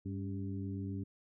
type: harmonic tone with a mistuned harmonic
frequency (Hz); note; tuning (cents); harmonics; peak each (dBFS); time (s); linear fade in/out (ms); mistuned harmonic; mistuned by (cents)
98.7; G2; +12; 1 / 2 / 3 / 4; -39 / -42 / -43 / -51; 0.05-1.04; 10; 3; -66
effects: none